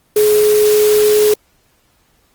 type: tone in noise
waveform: sine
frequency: 422.7 Hz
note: G#4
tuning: 31 cents sharp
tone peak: -8 dBFS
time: 0.16-1.34 s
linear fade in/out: 5 ms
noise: white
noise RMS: -21 dBFS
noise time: 0.16-1.34 s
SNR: +10 dB
effects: pink hiss -57 dBFS RMS until 2.34 s + Opus 24 kbps